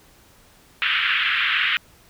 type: band-pass noise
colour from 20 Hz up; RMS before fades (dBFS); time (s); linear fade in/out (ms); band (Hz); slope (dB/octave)
white; -21; 0.82-1.77; 0; 1300 to 3200; 48
effects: pink hiss -53 dBFS RMS until 2.09 s